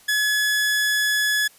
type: tone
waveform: sawtooth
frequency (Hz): 1700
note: G#6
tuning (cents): +40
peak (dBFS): -15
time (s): 0.08-1.48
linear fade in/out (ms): 10
effects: white hiss -52 dBFS RMS until 1.58 s + resampled to 32000 Hz

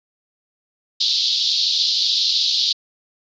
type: band-pass noise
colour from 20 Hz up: white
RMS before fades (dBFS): -19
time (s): 1-2.73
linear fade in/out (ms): 10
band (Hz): 3500 to 4800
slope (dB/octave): 48
effects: resampled to 16000 Hz

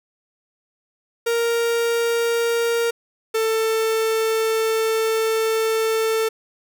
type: tone pair in turn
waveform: 45% pulse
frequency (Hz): 466.2 / 444.8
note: A#4 / A4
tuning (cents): 0 / +19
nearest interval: minor second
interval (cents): 81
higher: first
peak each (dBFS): -18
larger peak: neither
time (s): 1.26-2.91 / 3.34-6.29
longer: second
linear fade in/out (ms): 10
effects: none

